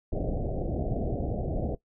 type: low-pass noise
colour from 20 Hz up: pink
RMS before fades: -30 dBFS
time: 0.12-1.75 s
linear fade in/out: 2 ms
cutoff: 730 Hz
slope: 96 dB/octave
effects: noise-tail reverb RT60 0.1 s tail -18 dB re dry